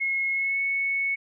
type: tone with pitch glide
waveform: sine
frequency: 2168 to 2210 Hz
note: C#7 to C#7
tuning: -39 to -6 cents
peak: -23 dBFS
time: 0-1.16 s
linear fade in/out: 20 ms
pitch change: +33 cents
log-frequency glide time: 0.32-0.6 s
effects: none